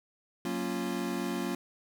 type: chord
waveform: square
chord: Gb major seventh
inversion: none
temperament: equal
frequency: 185 / 233.1 / 277.2 / 349.2 Hz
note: Gb3 / Bb3 / Db4 / F4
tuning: 0 / 0 / 0 / 0 cents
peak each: -38 / -37 / -38 / -37 dBFS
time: 0.45-1.55 s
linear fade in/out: 2 ms
effects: none